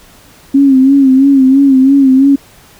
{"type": "tone with vibrato", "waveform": "sine", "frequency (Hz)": 269.8, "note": "C#4", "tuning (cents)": -47, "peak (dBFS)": -3, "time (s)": [0.54, 2.36], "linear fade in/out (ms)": 10, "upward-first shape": "sine", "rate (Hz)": 3, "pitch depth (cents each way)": 64, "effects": ["pink hiss -41 dBFS RMS until 2.79 s"]}